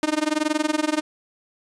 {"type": "tone with amplitude modulation", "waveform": "sawtooth", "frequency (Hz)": 306, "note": "D#4", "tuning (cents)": -29, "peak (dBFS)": -13, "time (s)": [0.03, 1.01], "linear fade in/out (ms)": 0, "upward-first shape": "sine", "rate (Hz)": 21.2, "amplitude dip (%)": 95, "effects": ["resampled to 22050 Hz", "8-bit"]}